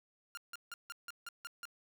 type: tone bursts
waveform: sawtooth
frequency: 1400 Hz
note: F6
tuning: 4 cents sharp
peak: -39 dBFS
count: 8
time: 0.35-1.654 s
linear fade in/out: 0 ms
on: 23 ms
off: 160 ms
effects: none